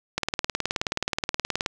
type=click train; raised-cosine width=0.2 ms; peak=-7 dBFS; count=29; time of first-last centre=0.18-1.661 s; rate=18.9 Hz; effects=none